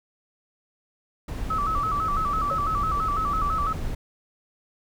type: noise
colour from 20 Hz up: brown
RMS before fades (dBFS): -30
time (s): 1.28-3.95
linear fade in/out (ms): 5
type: tone with vibrato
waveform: sine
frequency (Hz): 1222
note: D#6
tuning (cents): -32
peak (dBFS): -23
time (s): 1.5-3.73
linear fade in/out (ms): 5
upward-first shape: square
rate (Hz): 6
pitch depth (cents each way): 93
type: tone with exponential decay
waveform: sine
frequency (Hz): 554.4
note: C#5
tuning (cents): 0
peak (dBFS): -25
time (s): 2.51-2.61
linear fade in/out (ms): 2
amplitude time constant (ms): 20
effects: none